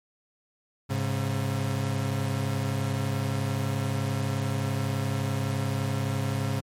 35% pulse tone pair together, 103.5 / 135.16 Hz, G#2 / C#3, -5 / -43 cents, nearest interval perfect fourth, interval 462 cents, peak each -27 dBFS, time 0.89-6.61 s, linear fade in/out 20 ms, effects MP3 64 kbps

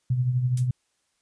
sine tone with tremolo, 125.4 Hz, B2, 27 cents sharp, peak -18 dBFS, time 0.1-0.71 s, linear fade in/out 5 ms, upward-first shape triangle, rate 12 Hz, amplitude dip 60%
violet noise with exponential decay, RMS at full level -27 dBFS, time 0.57-0.68 s, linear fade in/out 5 ms, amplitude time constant 23 ms
effects white hiss -72 dBFS RMS until 1.21 s + resampled to 22050 Hz

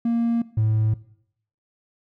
triangle tone pair in turn, 233 / 109.01 Hz, A#3 / A2, -1 / -16 cents, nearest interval octave + minor second, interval 1315 cents, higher first, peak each -16 / -14 dBFS, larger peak second, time 0.05-0.42 / 0.57-0.94 s, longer neither, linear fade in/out 5 ms, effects noise-tail reverb RT60 0.7 s tail -21 dB re dry + tanh soft clip ceiling -12 dBFS

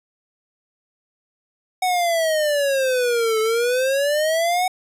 square exponential two-way sweep, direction down then up, 747 to 433.9 to 747 Hz, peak -18 dBFS, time 1.82-4.68 s, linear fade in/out 5 ms, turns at 3.4 s, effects resampled to 32000 Hz

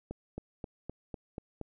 accelerating click train, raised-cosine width 2 ms, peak -25 dBFS, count 7, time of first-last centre 0.11-1.613 s, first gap 270 ms, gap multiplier 0.97, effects none

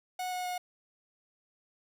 45% pulse tone with pitch steps, 733 / 727.9 / 722.9 Hz, F#5 / F#5 / F#5, -16 / -29 / -40 cents, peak -33 dBFS, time 0.19-0.58 s, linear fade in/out 5 ms, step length 130 ms, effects none

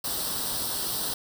white noise with comb filter, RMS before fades -30 dBFS, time 0.04-1.14 s, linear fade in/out 5 ms, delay 0.22 ms, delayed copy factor +0.75, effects none

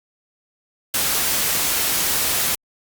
white noise, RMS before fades -20 dBFS, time 0.94-2.55 s, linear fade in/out 2 ms, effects Opus 48 kbps

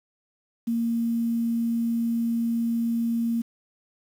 sine tone with quantisation, 231.8 Hz, A#3, 10 cents flat, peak -22 dBFS, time 0.67-3.42 s, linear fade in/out 10 ms, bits 8, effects none

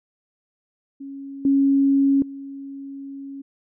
sine tone with level steps, 275.6 Hz, C#4, 10 cents flat, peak -32 / -14 / -32 dBFS, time 1-3.42 s, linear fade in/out 10 ms, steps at 1.45 / 2.22 s, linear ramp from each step 2 ms, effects none

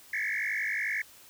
sine tone with frequency modulation, 1957 Hz, B6, 16 cents flat, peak -27 dBFS, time 0.13-1.02 s, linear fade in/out 5 ms, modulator 51.2 Hz, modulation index 5.6, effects tanh soft clip ceiling -25 dBFS + white hiss -54 dBFS RMS until 1.29 s

